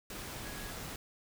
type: tone in noise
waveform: sine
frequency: 1661.2 Hz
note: G#6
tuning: in tune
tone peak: -50 dBFS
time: 0.45-0.71 s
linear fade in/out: 2 ms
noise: pink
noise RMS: -43 dBFS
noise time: 0.1-0.96 s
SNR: -10 dB
effects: none